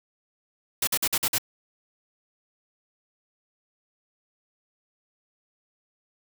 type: noise bursts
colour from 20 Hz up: white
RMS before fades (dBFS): -24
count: 6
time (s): 0.82-1.383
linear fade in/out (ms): 5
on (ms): 53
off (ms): 49
effects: none